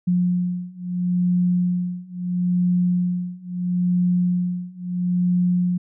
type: beating tone pair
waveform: sine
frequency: 178.2 / 178.95 Hz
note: F3 / F3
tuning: +35 / +42 cents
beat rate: 0.75 Hz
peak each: -22 / -21 dBFS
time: 0.07-5.78 s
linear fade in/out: 10 ms
effects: none